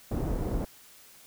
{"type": "low-pass noise", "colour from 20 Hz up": "pink", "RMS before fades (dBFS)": -30, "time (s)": [0.11, 0.65], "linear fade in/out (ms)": 5, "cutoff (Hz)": 550, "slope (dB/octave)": 12, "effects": ["white hiss -54 dBFS RMS until 1.26 s"]}